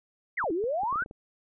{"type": "exponential two-way sweep", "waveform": "sine", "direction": "down then up", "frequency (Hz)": [2274, 311.1, 1575], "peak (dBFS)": -26, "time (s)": [0.37, 1.04], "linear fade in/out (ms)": 10, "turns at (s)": 0.52}
{"type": "clicks", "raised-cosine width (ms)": 2, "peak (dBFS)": -31, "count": 9, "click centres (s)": [0.441, 0.504, 0.64, 0.834, 0.927, 0.958, 1.023, 1.061, 1.111]}
{"effects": []}